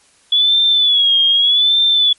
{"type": "tone with vibrato", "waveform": "sine", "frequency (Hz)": 3399, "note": "G#7", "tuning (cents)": 39, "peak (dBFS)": -9, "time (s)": [0.32, 2.13], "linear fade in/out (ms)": 5, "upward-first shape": "sine", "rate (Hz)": 0.83, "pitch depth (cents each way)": 88, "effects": ["white hiss -52 dBFS RMS until 2.18 s", "MP3 48 kbps"]}